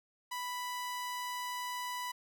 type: tone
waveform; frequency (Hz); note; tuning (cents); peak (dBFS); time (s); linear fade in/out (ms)
sawtooth; 989; B5; +2; -33; 0.31-2.12; 10
effects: none